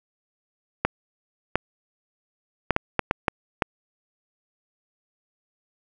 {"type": "clicks", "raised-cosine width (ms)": 0.5, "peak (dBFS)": -4, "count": 8, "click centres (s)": [0.85, 1.556, 2.707, 2.764, 2.993, 3.111, 3.282, 3.622], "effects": []}